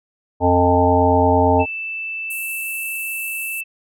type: harmonic tone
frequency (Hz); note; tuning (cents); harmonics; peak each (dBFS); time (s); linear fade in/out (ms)
88.9; F2; +31; 1 / 3 / 5 / 7 / 9 / 10; -19 / -19 / -19 / -19 / -19 / -19; 0.4-1.66; 50
type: tone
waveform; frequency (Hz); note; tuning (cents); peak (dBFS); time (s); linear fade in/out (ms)
sine; 2645; E7; +5; -24; 1.59-3.64; 20
type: band-pass noise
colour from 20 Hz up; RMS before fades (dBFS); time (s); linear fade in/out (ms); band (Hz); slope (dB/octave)
white; -32; 2.3-3.61; 5; 8500 to 14000; 48
effects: none